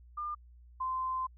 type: tone pair in turn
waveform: sine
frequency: 1203 / 1036 Hz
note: D6 / C6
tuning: +41 / -17 cents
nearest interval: minor third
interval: 258 cents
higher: first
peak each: -34 / -31 dBFS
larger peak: second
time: 0.17-0.35 / 0.8-1.27 s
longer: second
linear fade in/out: 10 ms
effects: added 60 Hz sine -53 dBFS peak until 1.37 s